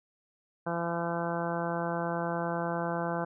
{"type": "harmonic tone", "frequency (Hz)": 169.8, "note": "F3", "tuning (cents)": -48, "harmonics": [1, 2, 3, 4, 5, 6, 7, 8, 9], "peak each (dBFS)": [-35, -38, -36, -36, -38, -40, -43, -43, -41], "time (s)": [0.66, 3.25], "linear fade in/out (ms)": 10, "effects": []}